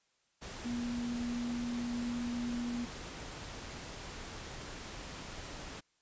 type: tone in noise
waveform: sine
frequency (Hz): 240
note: B3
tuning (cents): -49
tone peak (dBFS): -34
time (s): 0.64-2.86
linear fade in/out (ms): 20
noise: pink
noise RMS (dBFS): -45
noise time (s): 0.41-5.81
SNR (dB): +8
effects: white hiss -75 dBFS RMS until 6.01 s + resampled to 16000 Hz